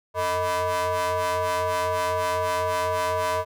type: ring-modulated tone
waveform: 35% pulse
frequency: 180 Hz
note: F#3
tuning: 47 cents flat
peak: -18 dBFS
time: 0.14-3.45 s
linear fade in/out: 50 ms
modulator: 808 Hz
effects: none